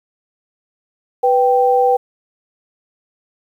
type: tone pair together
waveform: sine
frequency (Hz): 493.9 / 782.2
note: B4 / G5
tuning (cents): 0 / -4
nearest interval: minor sixth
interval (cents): 796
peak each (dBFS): -13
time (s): 1.23-1.97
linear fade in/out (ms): 10
effects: 8-bit